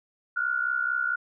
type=tone pair together; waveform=sine; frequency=1402.6 / 1467 Hz; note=F6 / F#6; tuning=+7 / -15 cents; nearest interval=minor second; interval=78 cents; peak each=-27 dBFS; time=0.36-1.16 s; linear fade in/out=10 ms; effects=none